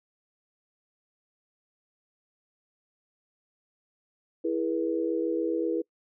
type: chord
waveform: sine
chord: E major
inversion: none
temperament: equal with one note detuned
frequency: 329.6 / 415.3 / 482.9 Hz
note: E4 / G#4 / B4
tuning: 0 / 0 / -39 cents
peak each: -28 / -32 / -30 dBFS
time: 4.44-5.82 s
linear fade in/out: 10 ms
effects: noise-tail reverb RT60 0.1 s tail -26 dB re dry